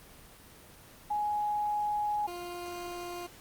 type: tone pair in turn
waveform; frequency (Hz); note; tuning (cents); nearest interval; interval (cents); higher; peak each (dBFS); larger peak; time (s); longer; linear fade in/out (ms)
sine / 20% pulse; 835 / 351.1; G#5 / F4; +9 / +9; octave + minor third; 1500; first; -28 / -33; first; 1.1-2.27 / 2.27-3.27; first; 10
effects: pink hiss -53 dBFS RMS until 3.4 s + Opus 24 kbps